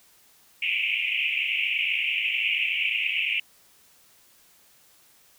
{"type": "band-pass noise", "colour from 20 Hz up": "white", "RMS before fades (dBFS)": -26, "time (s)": [0.62, 3.4], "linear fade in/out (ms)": 5, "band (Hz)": [2200, 2900], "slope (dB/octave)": 96, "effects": ["white hiss -58 dBFS RMS until 5.38 s"]}